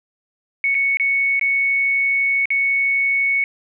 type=tone with dropouts; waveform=sine; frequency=2217 Hz; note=C#7; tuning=in tune; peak=-15 dBFS; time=0.64-3.44 s; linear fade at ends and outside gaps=1 ms; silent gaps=0.745-0.75 / 0.971-0.998 / 1.395-1.412 / 2.456-2.504 s; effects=none